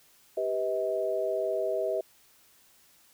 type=chord; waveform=sine; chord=G augmented; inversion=none; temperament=equal with one note detuned; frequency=392 / 493.9 / 637.5 Hz; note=G4 / B4 / D#5; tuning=0 / 0 / +42 cents; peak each=-32 / -33 / -29 dBFS; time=0.37-2.01 s; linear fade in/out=5 ms; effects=white hiss -61 dBFS RMS until 3.13 s